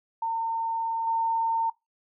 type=tone with level steps; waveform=sine; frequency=909 Hz; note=A#5; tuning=44 cents flat; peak=-25 / -22 dBFS; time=0.22-1.7 s; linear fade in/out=5 ms; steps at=1.07 s; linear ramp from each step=2 ms; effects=noise-tail reverb RT60 0.2 s tail -23 dB re dry